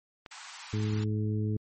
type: click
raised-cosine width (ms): 0.3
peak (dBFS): -27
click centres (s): 0.262
type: high-pass noise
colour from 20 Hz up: pink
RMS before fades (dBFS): -45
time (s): 0.31-1.04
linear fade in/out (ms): 5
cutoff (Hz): 820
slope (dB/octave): 48
type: harmonic tone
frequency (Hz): 106.8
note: G#2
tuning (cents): +49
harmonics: 1 / 2 / 3 / 4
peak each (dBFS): -28 / -34 / -38 / -40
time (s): 0.73-1.57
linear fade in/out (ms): 5
effects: MP3 32 kbps